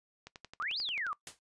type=click train; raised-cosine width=0.2 ms; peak=-29 dBFS; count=10; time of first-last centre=0.27-1.066 s; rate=11.3 Hz
type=exponential two-way sweep; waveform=sine; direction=up then down; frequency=1129 to 5120 to 1129 Hz; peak=-33 dBFS; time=0.6-1.13 s; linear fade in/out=0 ms; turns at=0.79 s
type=noise with exponential decay; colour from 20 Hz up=white; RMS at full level=-39 dBFS; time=1.27-1.39 s; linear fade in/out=1 ms; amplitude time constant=26 ms
effects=noise-tail reverb RT60 0.1 s tail -19 dB re dry + resampled to 22050 Hz